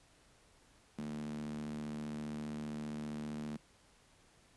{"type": "tone with high-pass filter", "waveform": "sawtooth", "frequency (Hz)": 75.1, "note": "D2", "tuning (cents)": 39, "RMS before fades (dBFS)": -42, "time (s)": [0.98, 3.57], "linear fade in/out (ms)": 5, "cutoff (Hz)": 200, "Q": 9.8, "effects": ["pink hiss -66 dBFS RMS until 4.56 s", "resampled to 24000 Hz"]}